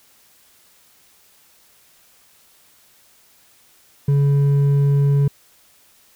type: tone with hard clipping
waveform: sine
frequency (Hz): 141.3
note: C#3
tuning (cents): +34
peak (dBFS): -14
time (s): 4.08-5.28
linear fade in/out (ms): 5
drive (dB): 4
effects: white hiss -54 dBFS RMS until 6.15 s